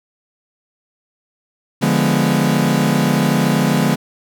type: chord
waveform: 40% pulse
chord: D diminished seventh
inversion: none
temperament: equal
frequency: 146.83 / 174.61 / 207.7 / 246.9 Hz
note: D3 / F3 / Ab3 / Cb4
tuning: 0 / 0 / 0 / 0 cents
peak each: -18 dBFS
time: 1.81-3.96 s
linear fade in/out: 20 ms
effects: none